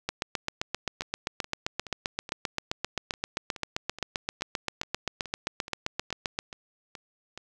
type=two click trains; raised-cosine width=0.2 ms; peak=-11 / -23 dBFS; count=49 / 16; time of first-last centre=0.09-6.389 / 1.02-7.376 s; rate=7.62 / 2.36 Hz; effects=none